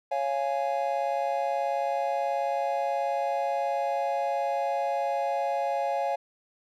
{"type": "chord", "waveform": "triangle", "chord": "Db major", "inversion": "none", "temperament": "just", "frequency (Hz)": [554.4, 693, 831.5], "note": ["Db5", "F5", "Ab5"], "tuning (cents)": [0, -14, 2], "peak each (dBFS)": -28, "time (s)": [0.11, 6.16], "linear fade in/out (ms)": 10, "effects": []}